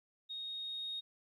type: tone with level ramp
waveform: sine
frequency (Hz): 3729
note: A#7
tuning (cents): 0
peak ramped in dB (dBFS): -40 to -37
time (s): 0.29-1.01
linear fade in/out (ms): 20
effects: tanh soft clip ceiling -33 dBFS + 13-bit